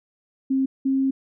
sine tone pair in turn, 266.7 / 268.2 Hz, C4 / C4, +33 / +43 cents, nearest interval unison, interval 10 cents, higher second, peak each -18 dBFS, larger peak neither, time 0.5-0.66 / 0.85-1.11 s, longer second, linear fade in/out 10 ms, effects none

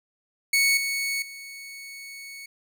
sawtooth tone with level steps, 2217 Hz, C#7, in tune, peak -15 / -22 / -35 dBFS, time 0.53-2.46 s, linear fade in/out 5 ms, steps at 0.77 / 1.22 s, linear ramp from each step 2 ms, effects none

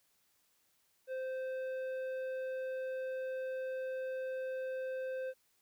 sine tone with tanh clipping, 520 Hz, C5, 11 cents flat, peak -38 dBFS, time 1.07-5.34 s, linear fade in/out 50 ms, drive 9 dB, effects white hiss -74 dBFS RMS until 5.61 s

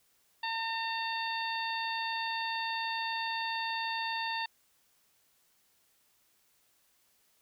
harmonic tone, 907 Hz, A#5, 48 cents flat, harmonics 1 / 2 / 3 / 4 / 5, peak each -35 / -38 / -40 / -41 / -42 dBFS, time 0.43-4.46 s, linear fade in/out 5 ms, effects white hiss -70 dBFS RMS until 7.41 s

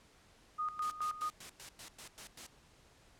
sine tone with tremolo, 1235 Hz, D#6, 13 cents flat, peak -33 dBFS, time 0.58-1.3 s, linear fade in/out 20 ms, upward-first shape square, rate 4.7 Hz, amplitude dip 75%
white noise bursts, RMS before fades -48 dBFS, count 9, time 0.82-2.466 s, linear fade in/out 2 ms, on 94 ms, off 100 ms
effects pink hiss -64 dBFS RMS until 3.19 s + low-pass 9000 Hz 12 dB/octave

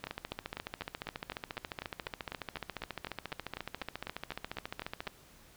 two click trains, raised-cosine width 0.3 ms, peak -21 / -22 dBFS, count 73 / 21, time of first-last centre 0.04-5.075 / 0.07-5.07 s, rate 14.3 / 4 Hz, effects pink hiss -59 dBFS RMS until 5.56 s

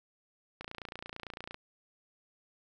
click train, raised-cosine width 0.3 ms, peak -25 dBFS, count 28, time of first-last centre 0.61-1.544 s, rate 28.9 Hz, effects none

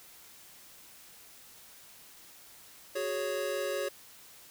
square chord, F# suspended second, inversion none, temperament equal, 370 / 415.3 / 554.4 Hz, F#4 / G#4 / C#5, 0 / 0 / 0 cents, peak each -39 / -38 / -34 dBFS, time 2.95-3.89 s, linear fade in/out 10 ms, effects white hiss -54 dBFS RMS until 4.5 s

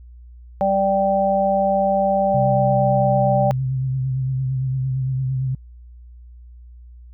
harmonic tone, 195.5 Hz, G3, 4 cents flat, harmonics 1 / 3 / 4, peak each -24 / -18 / -19 dBFS, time 0.61-3.51 s, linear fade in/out 0 ms
sine tone with vibrato, 131.2 Hz, C3, 5 cents sharp, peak -19 dBFS, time 2.34-5.55 s, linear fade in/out 5 ms, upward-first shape triangle, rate 8.8 Hz, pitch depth 47 cents each way
effects added 60 Hz sine -39 dBFS peak until 7.13 s

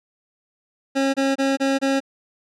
25% pulse tone bursts, 271.6 Hz, C#4, 35 cents flat, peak -14 dBFS, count 5, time 0.95-2.004 s, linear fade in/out 20 ms, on 190 ms, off 26 ms, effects low-pass 7000 Hz 12 dB/octave

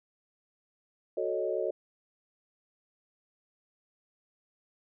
sine chord, D# half-diminished seventh, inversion first, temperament equal, 370 / 440 / 554.4 / 622.3 Hz, F#4 / A4 / C#5 / D#5, 0 / 0 / 0 / 0 cents, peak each -34 dBFS, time 1.17-1.71 s, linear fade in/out 5 ms, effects none

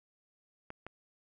clicks, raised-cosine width 0.5 ms, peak -28 dBFS, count 2, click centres 0.704 / 0.866 s, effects none

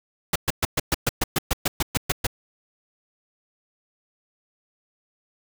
pink noise bursts, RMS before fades -21 dBFS, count 14, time 0.33-2.268 s, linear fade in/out 5 ms, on 27 ms, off 120 ms, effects none

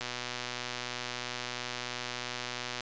click train, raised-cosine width 0.2 ms, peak -18 dBFS, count 345, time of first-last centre 0.01-2.807 s, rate 123 Hz, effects resampled to 16000 Hz

